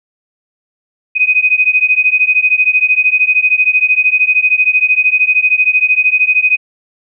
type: beating tone pair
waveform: sine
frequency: 2498 / 2511 Hz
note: D#7 / D#7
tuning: +6 / +15 cents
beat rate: 13 Hz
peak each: -11 dBFS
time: 1.15-6.57 s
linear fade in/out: 20 ms
effects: none

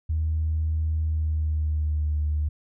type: tone with pitch glide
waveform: sine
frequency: 78.8 to 75.33 Hz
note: D#2 to D2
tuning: +23 to +45 cents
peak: -21 dBFS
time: 0.09-2.49 s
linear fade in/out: 10 ms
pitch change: -78 cents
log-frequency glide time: 1.02-2.13 s
effects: tanh soft clip ceiling -17 dBFS

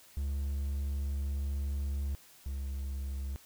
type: tone pair in turn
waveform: triangle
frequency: 70 / 68.05 Hz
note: C#2 / C#2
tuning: +18 / -31 cents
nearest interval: unison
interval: 49 cents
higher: first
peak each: -29 / -32 dBFS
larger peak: first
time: 0.17-2.15 / 2.46-3.36 s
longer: first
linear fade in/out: 0 ms
effects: white hiss -58 dBFS RMS until 3.45 s

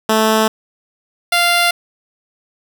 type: tone pair in turn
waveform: 10% pulse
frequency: 219.1 / 695.6 Hz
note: A3 / F5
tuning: -7 / -7 cents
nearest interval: octave + minor sixth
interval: 2000 cents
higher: second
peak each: -3 dBFS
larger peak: neither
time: 0.09-0.48 / 1.32-1.71 s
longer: neither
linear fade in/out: 5 ms
effects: none

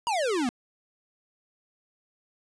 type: exponential sweep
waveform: square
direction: down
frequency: 987.8 to 230 Hz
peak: -25 dBFS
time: 0.07-0.49 s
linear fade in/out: 0 ms
effects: resampled to 22050 Hz + 11-bit

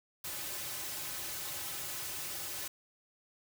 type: noise with comb filter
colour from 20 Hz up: white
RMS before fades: -40 dBFS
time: 0.24-2.68 s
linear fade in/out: 5 ms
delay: 4.3 ms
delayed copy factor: -0.75
effects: none

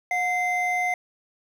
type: tone pair together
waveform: triangle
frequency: 724 / 2073 Hz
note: F#5 / C7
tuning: -38 / -17 cents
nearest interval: octave + tritone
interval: 1821 cents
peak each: -23 dBFS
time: 0.11-0.94 s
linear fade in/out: 2 ms
effects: 9-bit

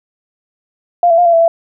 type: tone with pitch steps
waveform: sine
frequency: 698 / 668 / 705 / 681 / 664 / 669 Hz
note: F5 / E5 / F5 / F5 / E5 / E5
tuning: -1 / +23 / +16 / -44 / +12 / +25 cents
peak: -6 dBFS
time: 1.03-1.48 s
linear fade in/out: 2 ms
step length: 75 ms
effects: none

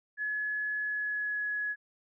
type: tone with pitch glide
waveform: sine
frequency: 1700 to 1686.3 Hz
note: G#6 to G#6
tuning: +40 to +26 cents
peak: -30 dBFS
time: 0.17-1.76 s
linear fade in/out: 50 ms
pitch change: -14 cents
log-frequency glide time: 0.79-1.43 s
effects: none

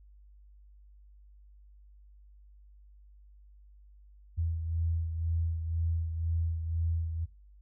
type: beating tone pair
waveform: sine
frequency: 82.4 / 84.4 Hz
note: E2 / E2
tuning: 0 / +41 cents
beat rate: 2 Hz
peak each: -29 / -38 dBFS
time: 4.37-7.26 s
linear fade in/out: 20 ms
effects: noise-tail reverb RT60 0.3 s tail -23 dB re dry + added 50 Hz sine -53 dBFS peak until 7.61 s

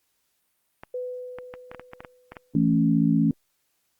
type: clicks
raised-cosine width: 0.5 ms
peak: -23 dBFS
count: 11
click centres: 0.835 / 1.386 / 1.539 / 1.715 / 1.747 / 1.796 / 1.934 / 2.005 / 2.048 / 2.32 / 2.368 s
type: tone with exponential decay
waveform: sine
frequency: 500 Hz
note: B4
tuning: 21 cents sharp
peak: -27 dBFS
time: 0.94-2.65 s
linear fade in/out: 5 ms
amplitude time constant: 370 ms
type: chord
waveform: sine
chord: A major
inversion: second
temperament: equal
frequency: 164.81 / 220 / 277.2 Hz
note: E3 / A3 / C#4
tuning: 0 / 0 / 0 cents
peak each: -22 dBFS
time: 2.55-3.31 s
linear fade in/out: 2 ms
effects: white hiss -72 dBFS RMS until 3.99 s + Opus 48 kbps

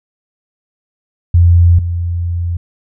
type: tone pair in turn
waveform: sine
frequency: 86.3 / 86.3 Hz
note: F2 / F2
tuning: -20 / -20 cents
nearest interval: unison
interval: 0 cents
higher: neither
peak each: -4 / -14 dBFS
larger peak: first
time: 1.34-1.79 / 1.79-2.57 s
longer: second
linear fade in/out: 5 ms
effects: none

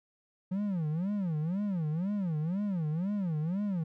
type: tone with vibrato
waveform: triangle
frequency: 177.4 Hz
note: F3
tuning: 27 cents sharp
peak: -27 dBFS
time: 0.51-3.84 s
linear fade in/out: 10 ms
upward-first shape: sine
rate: 2 Hz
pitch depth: 280 cents each way
effects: none

